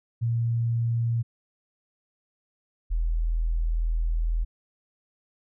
sine tone pair in turn, 116.54 / 40.99 Hz, A#2 / E1, 0 / -9 cents, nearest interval octave + tritone, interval 1809 cents, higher first, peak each -22 dBFS, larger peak neither, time 0.21-1.23 / 2.9-4.45 s, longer second, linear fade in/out 20 ms, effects none

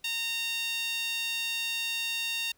sawtooth tone with high-pass filter, 920 Hz, A#5, 23 cents flat, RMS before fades -32 dBFS, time 0.04-2.52 s, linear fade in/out 5 ms, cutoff 3100 Hz, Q 4.7, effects pink hiss -67 dBFS RMS until 2.57 s

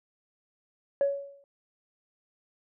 sine tone with exponential decay, 560 Hz, C#5, 18 cents sharp, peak -18 dBFS, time 1.01-1.44 s, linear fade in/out 1 ms, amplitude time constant 92 ms, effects tanh soft clip ceiling -18 dBFS

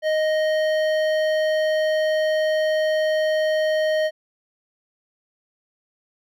sine tone with hard clipping, 622.3 Hz, D#5, in tune, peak -20 dBFS, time 0.02-4.11 s, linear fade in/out 50 ms, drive 12 dB, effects none

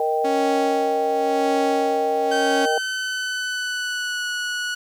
sine chord, Eb major, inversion second, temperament equal, 466.2 / 622.3 / 784 Hz, Bb4 / Eb5 / G5, 0 / 0 / 0 cents, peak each -22 / -26 / -22 dBFS, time 0-2.78 s, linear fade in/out 2 ms
sawtooth tone with tremolo, 277.2 Hz, C#4, in tune, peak -18 dBFS, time 0.24-2.66 s, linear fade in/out 10 ms, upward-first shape sine, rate 0.93 Hz, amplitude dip 70%
sawtooth tone with pitch glide, 1544 to 1467.5 Hz, G6 to F#6, -27 to -15 cents, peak -20 dBFS, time 2.31-4.75 s, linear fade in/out 10 ms, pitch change -88 cents, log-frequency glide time 2.42-4.28 s
effects low-pass 8000 Hz 12 dB/octave + 8-bit

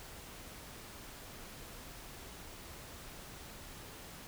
silence, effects pink hiss -50 dBFS RMS until 4.27 s

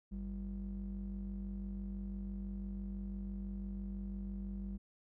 triangle ring-modulated tone, 73 Hz, D2, 10 cents flat, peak -34 dBFS, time 0.11-4.78 s, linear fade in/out 20 ms, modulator 123 Hz, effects none

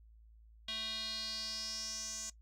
square tone with band-pass filter sweep, 220 Hz, A3, in tune, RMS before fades -41 dBFS, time 0.68-2.3 s, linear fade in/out 5 ms, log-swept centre 3500 to 6700 Hz, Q 5.8, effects noise-tail reverb RT60 0.1 s tail -19 dB re dry + added 55 Hz sine -57 dBFS peak until 2.41 s

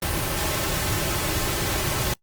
pink noise with comb filter, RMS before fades -25 dBFS, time 0.02-2.14 s, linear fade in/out 5 ms, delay 4.2 ms, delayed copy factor -0.5, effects noise-tail reverb RT60 0.1 s tail -25 dB re dry + Opus 32 kbps

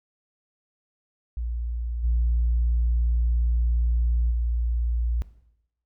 sine tone with level steps, 58.6 Hz, A#1, 10 cents sharp, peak -26 / -18 / -21 dBFS, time 1.37-5.22 s, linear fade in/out 0 ms, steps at 2.03 / 4.3 s, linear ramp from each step 20 ms, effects noise-tail reverb RT60 0.8 s tail -17 dB re dry + tanh soft clip ceiling -16 dBFS

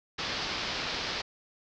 white low-pass noise, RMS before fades -34 dBFS, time 0.18-1.22 s, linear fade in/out 10 ms, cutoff 5200 Hz, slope 48 dB/octave, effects none

